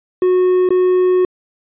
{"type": "tone with dropouts", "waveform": "triangle", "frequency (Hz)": 366, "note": "F#4", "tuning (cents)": -19, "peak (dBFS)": -8, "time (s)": [0.22, 1.25], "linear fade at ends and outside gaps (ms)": 2, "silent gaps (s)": [0.69, 0.705], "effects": ["resampled to 8000 Hz"]}